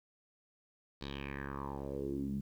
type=tone with low-pass filter sweep; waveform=10% pulse; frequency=69.3 Hz; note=C#2; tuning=in tune; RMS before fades=-40 dBFS; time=1.01-2.41 s; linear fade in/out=5 ms; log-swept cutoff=4300 to 180 Hz; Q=4.6; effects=11-bit